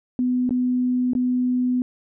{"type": "tone with dropouts", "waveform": "sine", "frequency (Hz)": 250, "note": "B3", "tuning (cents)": 21, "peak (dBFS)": -18, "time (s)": [0.19, 1.82], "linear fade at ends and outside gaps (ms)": 1, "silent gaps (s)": [[0.493, 0.507], [1.134, 1.151]], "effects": []}